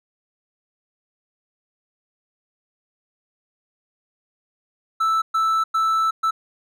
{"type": "tone bursts at uneven times", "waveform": "triangle", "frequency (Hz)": 1318.5, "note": "E6", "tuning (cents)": 0, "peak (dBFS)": -15, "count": 4, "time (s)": [[5, 5.22], [5.34, 5.64], [5.74, 6.11], [6.23, 6.31]], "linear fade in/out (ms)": 10, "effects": []}